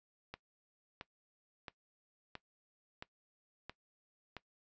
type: click train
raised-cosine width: 0.3 ms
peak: -28 dBFS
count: 7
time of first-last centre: 0.34-4.367 s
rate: 1.49 Hz
effects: noise-tail reverb RT60 0.1 s tail -19 dB re dry + resampled to 16000 Hz